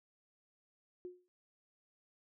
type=tone with exponential decay; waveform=sine; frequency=360 Hz; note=F#4; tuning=47 cents flat; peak=-40 dBFS; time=1.05-1.28 s; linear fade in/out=0 ms; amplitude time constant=48 ms; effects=none